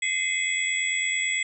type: tone cluster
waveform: sine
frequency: 2050 / 2139 / 2528 / 3357 / 7830 Hz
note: C7 / C7 / D#7 / G#7 / B8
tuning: -36 / +38 / +27 / +18 / -16 cents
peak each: -26 / -31 / -35 / -32 / -31 dBFS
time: 0.02-1.43 s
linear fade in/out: 5 ms
effects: none